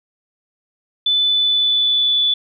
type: tone with pitch glide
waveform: sine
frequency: 3500 to 3466 Hz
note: A7 to A7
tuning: -10 to -27 cents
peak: -13 dBFS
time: 1.06-2.34 s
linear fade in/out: 5 ms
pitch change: -17 cents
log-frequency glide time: 1.21-2.2 s
effects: none